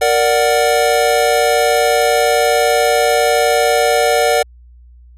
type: chord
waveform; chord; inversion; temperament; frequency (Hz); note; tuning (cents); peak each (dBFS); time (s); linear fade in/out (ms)
square; Bb augmented; none; equal; 466.2 / 587.3 / 740; Bb4 / D5 / F#5; 0 / 0 / 0; -16; 0.01-4.43; 10
effects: added 60 Hz sine -39 dBFS peak until 5.17 s + resampled to 32000 Hz